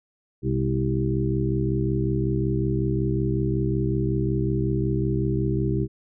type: harmonic tone with a mistuned harmonic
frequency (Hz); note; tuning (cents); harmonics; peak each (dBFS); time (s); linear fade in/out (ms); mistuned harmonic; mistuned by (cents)
65.41; C2; 0; 1 / 2 / 3 / 4 / 5 / 6; -29 / -24 / -30 / -39 / -28 / -29; 0.42-5.88; 50; 3; +80
effects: none